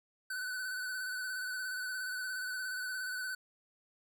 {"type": "tone with vibrato", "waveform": "square", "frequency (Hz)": 1505, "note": "F#6", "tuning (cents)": 29, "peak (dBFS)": -37, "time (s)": [0.3, 3.35], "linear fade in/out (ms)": 5, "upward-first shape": "square", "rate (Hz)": 17, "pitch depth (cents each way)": 29, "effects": []}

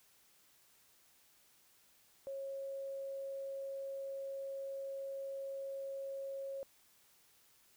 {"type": "tone", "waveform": "sine", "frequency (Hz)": 546, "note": "C#5", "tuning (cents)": -26, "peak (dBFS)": -40, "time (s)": [2.27, 6.63], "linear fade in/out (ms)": 0, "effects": ["white hiss -68 dBFS RMS until 7.76 s"]}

